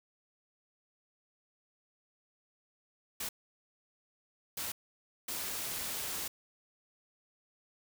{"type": "noise bursts at uneven times", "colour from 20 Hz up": "white", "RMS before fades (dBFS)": -38, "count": 3, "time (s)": [[3.2, 3.29], [4.57, 4.72], [5.28, 6.28]], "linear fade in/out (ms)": 5, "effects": []}